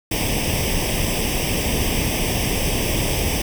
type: noise with comb filter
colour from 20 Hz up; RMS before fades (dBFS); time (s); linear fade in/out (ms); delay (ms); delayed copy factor
pink; -21; 0.11-3.42; 5; 0.36; +0.85
effects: none

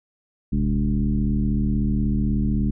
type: tone with frequency modulation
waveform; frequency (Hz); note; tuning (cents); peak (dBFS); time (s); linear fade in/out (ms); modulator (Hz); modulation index
sine; 130.81; C3; 0; -18; 0.52-2.71; 10; 76.2; 1.7
effects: none

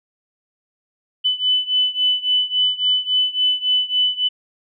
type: beating tone pair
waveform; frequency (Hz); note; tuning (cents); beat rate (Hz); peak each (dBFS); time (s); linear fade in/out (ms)
sine; 2999 / 3002.6; F#7 / F#7; +23 / +25; 3.6; -18 / -20; 1.24-4.29; 20
effects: none

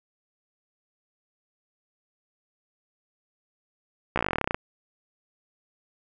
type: slowing click train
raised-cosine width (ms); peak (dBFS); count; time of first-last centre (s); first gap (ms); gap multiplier
0.5; -9; 17; 4.16-4.545; 15; 1.06
effects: none

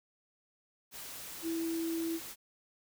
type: tone in noise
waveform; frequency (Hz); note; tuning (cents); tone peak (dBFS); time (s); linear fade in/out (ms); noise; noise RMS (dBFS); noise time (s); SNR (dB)
sine; 329.6; E4; 0; -32; 1.42-2.2; 50; white; -45; 0.91-2.36; +10
effects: none

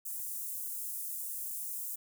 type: high-pass noise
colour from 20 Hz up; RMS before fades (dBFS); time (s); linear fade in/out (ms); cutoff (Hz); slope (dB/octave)
white; -39; 0.05-1.96; 10; 8200; 24
effects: none

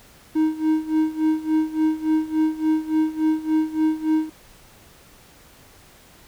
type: tone with tremolo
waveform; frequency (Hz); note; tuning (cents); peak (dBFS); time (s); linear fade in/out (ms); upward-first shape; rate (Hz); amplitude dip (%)
triangle; 313.5; D#4; +13; -13; 0.35-4.3; 10; sine; 3.5; 85
effects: pink hiss -50 dBFS RMS until 6.27 s

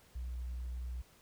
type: tone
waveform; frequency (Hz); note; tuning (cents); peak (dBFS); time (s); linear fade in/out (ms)
sine; 61.5; B1; -7; -36; 0.15-1.02; 10
effects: tanh soft clip ceiling -35 dBFS + pink hiss -64 dBFS RMS until 1.21 s

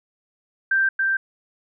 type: tone with echo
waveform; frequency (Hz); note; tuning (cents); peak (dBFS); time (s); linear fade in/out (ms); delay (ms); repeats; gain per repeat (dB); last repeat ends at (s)
sine; 1570; G6; +2; -16; 0.71-0.89; 5; 280; 1; -2; 1.17
effects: none

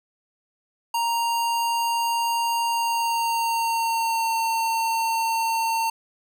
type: tone with pitch glide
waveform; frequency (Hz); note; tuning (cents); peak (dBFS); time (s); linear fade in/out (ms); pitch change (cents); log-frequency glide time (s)
square; 932.3 to 907.3; A#5 to A#5; 0 to -47; -22; 0.94-5.9; 5; -47; 2.67-4.35
effects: none

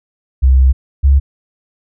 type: tone pair in turn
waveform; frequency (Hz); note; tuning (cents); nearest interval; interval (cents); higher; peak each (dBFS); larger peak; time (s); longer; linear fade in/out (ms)
sine; 65.41 / 68.96; C2 / C#2; 0 / -8; minor second; 92; second; -5; neither; 0.42-0.73 / 1.03-1.2; first; 20
effects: none

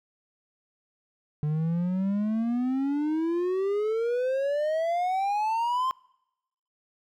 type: exponential sweep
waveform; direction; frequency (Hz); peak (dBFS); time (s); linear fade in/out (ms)
triangle; up; 147.8 to 1056; -22; 1.43-5.91; 0
effects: noise-tail reverb RT60 0.9 s tail -26 dB re dry

